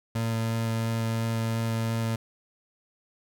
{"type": "tone with vibrato", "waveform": "30% pulse", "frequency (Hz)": 113.6, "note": "A#2", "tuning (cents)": -44, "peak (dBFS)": -23, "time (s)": [0.15, 2.16], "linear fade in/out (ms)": 5, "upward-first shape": "sine", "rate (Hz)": 2.9, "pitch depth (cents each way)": 9, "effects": []}